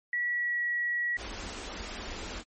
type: tone with pitch glide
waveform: sine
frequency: 1936 to 1923.7 Hz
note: B6 to B6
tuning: -35 to -46 cents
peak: -27 dBFS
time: 0.13-1.17 s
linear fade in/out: 2 ms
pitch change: -11 cents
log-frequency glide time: 0.29-0.63 s
type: band-stop noise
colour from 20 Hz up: pink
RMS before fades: -39 dBFS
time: 1.16-2.44 s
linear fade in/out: 50 ms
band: 100 to 180 Hz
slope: 96 dB/octave
effects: MP3 32 kbps